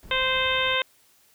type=noise; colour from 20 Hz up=brown; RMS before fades=-44 dBFS; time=0.03-0.75 s; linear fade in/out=0 ms
type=harmonic tone; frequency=520 Hz; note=C5; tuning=11 cents flat; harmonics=1 / 2 / 3 / 4 / 5 / 6 / 7; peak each=-29 / -29 / -29 / -29 / -29 / -29 / -29 dBFS; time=0.11-0.82 s; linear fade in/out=2 ms
effects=white hiss -60 dBFS RMS until 1.34 s